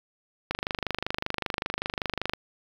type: click train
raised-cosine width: 0.3 ms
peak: -11 dBFS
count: 47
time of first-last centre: 0.51-2.335 s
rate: 25.2 Hz
effects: 7-bit